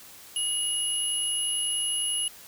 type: tone pair together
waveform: sine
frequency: 2900 / 10949 Hz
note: F#7 / F9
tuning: -35 / -35 cents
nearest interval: octave + major seventh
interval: 2300 cents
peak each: -28 dBFS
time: 0.36-2.28 s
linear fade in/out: 2 ms
effects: white hiss -48 dBFS RMS until 2.47 s